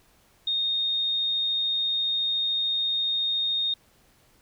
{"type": "tone", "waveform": "sine", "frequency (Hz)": 3693, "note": "A#7", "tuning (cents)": -17, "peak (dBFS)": -23, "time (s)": [0.47, 3.74], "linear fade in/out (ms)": 5, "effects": ["pink hiss -61 dBFS RMS until 4.41 s"]}